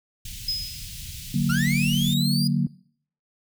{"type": "band-stop noise", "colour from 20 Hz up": "pink", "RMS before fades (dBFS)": -37, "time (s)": [0.25, 2.14], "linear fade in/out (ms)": 5, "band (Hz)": [150, 2800], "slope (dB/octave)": 24}
{"type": "tone with exponential decay", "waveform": "triangle", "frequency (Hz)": 5070, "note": "D#8", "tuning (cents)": 32, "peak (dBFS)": -20, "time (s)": [0.48, 1.04], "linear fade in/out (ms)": 5, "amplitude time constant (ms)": 120}
{"type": "chord", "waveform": "sine", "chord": "D augmented", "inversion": "none", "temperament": "equal", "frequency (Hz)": [146.83, 185, 233.1], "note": ["D3", "F#3", "A#3"], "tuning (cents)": [0, 0, 0], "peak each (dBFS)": [-23, -24, -25], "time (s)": [1.34, 2.67], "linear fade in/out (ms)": 5}
{"type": "linear sweep", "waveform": "40% pulse", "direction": "up", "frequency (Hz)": [1318.5, 4961], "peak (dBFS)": -25, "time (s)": [1.49, 2.48], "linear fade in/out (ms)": 10}
{"effects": ["noise-tail reverb RT60 0.6 s tail -22 dB re dry"]}